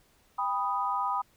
sine chord, G augmented, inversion none, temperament equal with one note detuned, 796.3 / 987.8 / 1244.5 Hz, G5 / B5 / D#6, +27 / 0 / 0 cents, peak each -33 / -30 / -31 dBFS, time 0.38-1.22 s, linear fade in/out 10 ms, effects pink hiss -65 dBFS RMS until 1.36 s

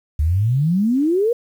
sine exponential sweep, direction up, 70.8 to 491.3 Hz, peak -14 dBFS, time 0.19-1.33 s, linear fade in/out 5 ms, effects 8-bit

